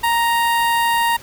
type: tone with notch filter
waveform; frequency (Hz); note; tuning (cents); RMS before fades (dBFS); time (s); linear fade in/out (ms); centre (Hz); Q
sawtooth; 933; A#5; +1; -17; 0.03-1.17; 10; 6000; 1.1
effects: pink hiss -41 dBFS RMS until 1.22 s